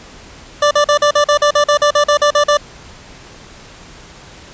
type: tone bursts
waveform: 25% pulse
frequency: 587.3 Hz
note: D5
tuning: in tune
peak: -5 dBFS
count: 15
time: 0.62-2.572 s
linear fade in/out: 5 ms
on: 90 ms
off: 43 ms
effects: pink hiss -38 dBFS RMS until 4.53 s + resampled to 16000 Hz